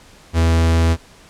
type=tone; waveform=45% pulse; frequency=82.41 Hz; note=E2; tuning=in tune; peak=-12 dBFS; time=0.33-0.97 s; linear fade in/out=50 ms; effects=pink hiss -46 dBFS RMS until 1.29 s + low-pass 9000 Hz 12 dB/octave